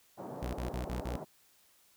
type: band-pass noise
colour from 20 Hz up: white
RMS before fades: -43 dBFS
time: 0.17-1.25 s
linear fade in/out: 20 ms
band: 130 to 790 Hz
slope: 24 dB/octave
type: tone bursts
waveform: sawtooth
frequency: 61.4 Hz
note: B1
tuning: 9 cents flat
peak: -31 dBFS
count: 5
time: 0.42-1.168 s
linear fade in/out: 10 ms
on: 120 ms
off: 37 ms
effects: white hiss -66 dBFS RMS until 1.96 s